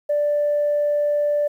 sine tone, 587.3 Hz, D5, in tune, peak -16 dBFS, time 0.09-1.48 s, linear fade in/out 10 ms, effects tanh soft clip ceiling -13 dBFS + 9-bit

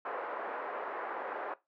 pink band-pass noise, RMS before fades -39 dBFS, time 0.05-1.54 s, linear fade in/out 5 ms, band 450 to 1600 Hz, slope 24 dB/octave, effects noise-tail reverb RT60 0.2 s tail -18 dB re dry

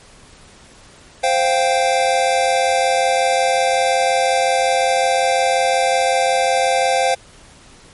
square chord, C suspended fourth, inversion none, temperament equal, 523.3 / 698.5 / 784 Hz, C5 / F5 / G5, 0 / 0 / 0 cents, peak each -19 dBFS, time 1.23-7.15 s, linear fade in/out 10 ms, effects pink hiss -45 dBFS RMS until 7.93 s + MP3 48 kbps

